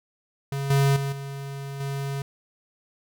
square tone with level steps, 138.59 Hz, C#3, in tune, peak -27 / -18 / -26 / -33 / -28 dBFS, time 0.52-2.22 s, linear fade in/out 2 ms, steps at 0.7 / 0.96 / 1.12 / 1.8 s, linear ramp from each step 5 ms, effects none

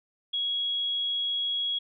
sine tone, 3322 Hz, G#7, in tune, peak -26 dBFS, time 0.33-1.79 s, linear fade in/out 10 ms, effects none

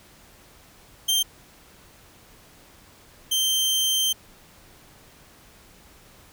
sawtooth tone pair in turn, 3156 / 3134 Hz, G7 / G7, +11 / -1 cents, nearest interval unison, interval 12 cents, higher first, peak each -16 / -17 dBFS, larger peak first, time 1.08-1.23 / 3.31-4.13 s, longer second, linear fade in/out 10 ms, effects pink hiss -52 dBFS RMS until 6.32 s

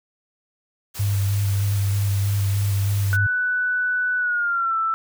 white noise, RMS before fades -35 dBFS, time 0.94-3.17 s, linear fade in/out 20 ms
sine tone with vibrato, 100 Hz, G2, 35 cents sharp, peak -18 dBFS, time 0.99-3.27 s, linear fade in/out 10 ms, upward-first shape square, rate 3.2 Hz, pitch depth 17 cents each way
sine tone with pitch glide, 1489 to 1326.5 Hz, F#6 to E6, +11 to +10 cents, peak -19 dBFS, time 3.13-4.94 s, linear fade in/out 0 ms, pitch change -201 cents, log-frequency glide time 4.18-4.77 s
effects none

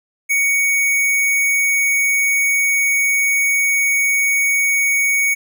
sine tone with sample-and-hold, 2239 Hz, C#7, 17 cents sharp, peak -13 dBFS, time 0.29-5.35 s, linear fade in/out 20 ms, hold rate 8820 Hz, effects none

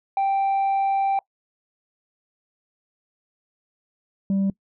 sine tone pair in turn, 784 / 195.27 Hz, G5 / G3, 0 / -6 cents, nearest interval 2 octaves, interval 2406 cents, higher first, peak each -16 dBFS, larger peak neither, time 0.17-1.19 / 4.3-4.5 s, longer first, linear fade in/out 2 ms, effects noise-tail reverb RT60 0.1 s tail -24 dB re dry + tanh soft clip ceiling -18 dBFS

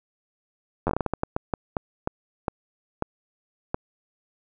slowing click train, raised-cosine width 1 ms, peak -10 dBFS, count 17, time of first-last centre 0.87-3.744 s, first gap 10 ms, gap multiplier 1.33, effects none

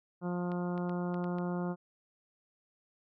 harmonic tone, 177 Hz, F3, 23 cents sharp, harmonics 1 / 2 / 3 / 4 / 5 / 6 / 7 / 8, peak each -33 / -39 / -43 / -45 / -47 / -49 / -50 / -51 dBFS, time 0.21-1.76 s, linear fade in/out 50 ms
clicks, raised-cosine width 0.3 ms, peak -34 dBFS, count 6, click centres 0.518 / 0.778 / 0.895 / 1.143 / 1.242 / 1.385 s
effects none

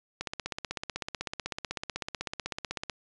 click train, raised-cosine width 0.2 ms, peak -16 dBFS, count 44, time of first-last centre 0.21-2.897 s, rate 16 Hz, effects resampled to 22050 Hz

